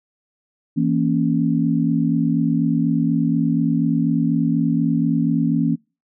sine chord, A# diminished, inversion second, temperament equal, 164.81 / 233.1 / 277.2 Hz, E3 / A#3 / C#4, 0 / 0 / 0 cents, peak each -20 dBFS, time 0.76-5.76 s, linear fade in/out 20 ms, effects noise-tail reverb RT60 0.3 s tail -26 dB re dry

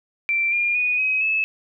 sine tone with pitch steps, 2349 / 2409 / 2471 / 2535 / 2600 Hz, D7 / D7 / D#7 / D#7 / E7, 0 / +43 / -13 / +32 / -24 cents, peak -18 dBFS, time 0.29-1.44 s, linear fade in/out 0 ms, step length 230 ms, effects none

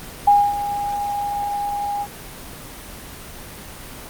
sine tone with ADSR envelope, 816 Hz, G#5, 31 cents flat, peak -8 dBFS, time 0.27-2.07 s, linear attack 8 ms, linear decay 250 ms, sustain -13 dB, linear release 51 ms, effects pink hiss -36 dBFS RMS until 4.09 s + Opus 24 kbps

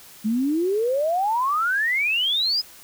sine exponential sweep, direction up, 207.7 to 5130 Hz, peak -19 dBFS, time 0.24-2.62 s, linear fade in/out 20 ms, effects white hiss -46 dBFS RMS until 2.83 s

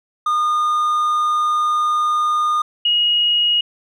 triangle / sine tone pair in turn, 1220 / 2886 Hz, D#6 / F#7, -34 / -44 cents, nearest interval octave + minor third, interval 1490 cents, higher second, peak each -13 dBFS, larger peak neither, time 0.26-2.62 / 2.85-3.61 s, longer first, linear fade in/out 5 ms, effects none

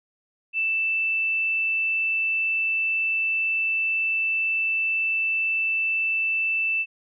sine tone, 2651 Hz, E7, 9 cents sharp, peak -21 dBFS, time 0.53-6.86 s, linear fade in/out 50 ms, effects none

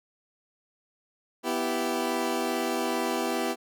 20% pulse chord, E minor, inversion second, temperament equal, 246.9 / 329.6 / 392 Hz, B3 / E4 / G4, 0 / 0 / 0 cents, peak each -26 dBFS, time 1.43-3.56 s, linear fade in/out 50 ms, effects none

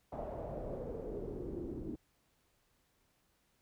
pink noise with low-pass filter sweep, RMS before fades -42 dBFS, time 0.12-1.96 s, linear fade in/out 5 ms, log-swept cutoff 710 to 310 Hz, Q 3.9, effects pink hiss -75 dBFS RMS until 3.61 s

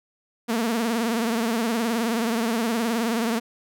sawtooth tone with vibrato, 229.3 Hz, A#3, 28 cents flat, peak -18 dBFS, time 0.48-3.4 s, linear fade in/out 20 ms, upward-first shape triangle, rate 19 Hz, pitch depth 110 cents each way, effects none

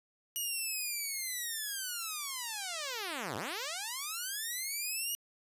5% pulse linear two-way sweep, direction down then up, 2917 to 92.5 to 2917 Hz, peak -25 dBFS, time 0.36-5.15 s, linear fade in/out 0 ms, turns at 3.36 s, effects resampled to 32000 Hz

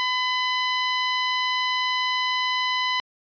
15% pulse tone, 1007 Hz, B5, 33 cents sharp, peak -15 dBFS, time 0-3 s, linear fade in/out 0 ms, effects resampled to 11025 Hz

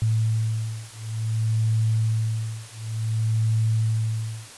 sine beating tone pair, 110.6 / 111.16 Hz, A2 / A2, +9 / +18 cents, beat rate 0.56 Hz, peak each -24 dBFS, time 0.02-4.5 s, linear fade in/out 0 ms, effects white hiss -43 dBFS RMS until 4.57 s + resampled to 24000 Hz

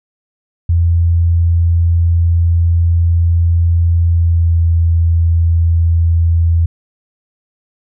sine tone with pitch glide, 84.7 to 83.53 Hz, E2 to E2, +48 to +23 cents, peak -8 dBFS, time 0.69-6.66 s, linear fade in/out 5 ms, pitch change -25 cents, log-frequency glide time 4.08-4.62 s, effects none

